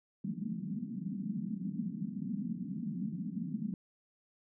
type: band-pass noise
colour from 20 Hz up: pink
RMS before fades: -38 dBFS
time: 0.24-3.74 s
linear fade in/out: 2 ms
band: 170 to 240 Hz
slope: 48 dB/octave
effects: none